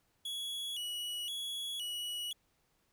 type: tone with vibrato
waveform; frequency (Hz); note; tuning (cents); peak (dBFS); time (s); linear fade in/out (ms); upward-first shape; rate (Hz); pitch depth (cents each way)
45% pulse; 3136; G7; 0; -37; 0.25-2.33; 5; square; 0.97; 120
effects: pink hiss -75 dBFS RMS until 2.92 s